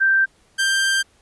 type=tone pair in turn; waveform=sine / sawtooth; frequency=1568 / 1578 Hz; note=G6 / G6; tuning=0 / +11 cents; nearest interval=unison; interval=11 cents; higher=second; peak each=-13 / -13 dBFS; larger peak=neither; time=0-0.26 / 0.58-1.03 s; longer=second; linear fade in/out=20 ms; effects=pink hiss -58 dBFS RMS until 1.21 s + resampled to 24000 Hz